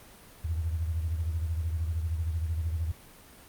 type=beating tone pair; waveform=sine; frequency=80.5 / 93.5 Hz; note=E2 / F#2; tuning=-41 / +19 cents; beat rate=13 Hz; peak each=-28 / -37 dBFS; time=0.44-2.92 s; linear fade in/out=10 ms; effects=pink hiss -52 dBFS RMS until 3.48 s + Opus 32 kbps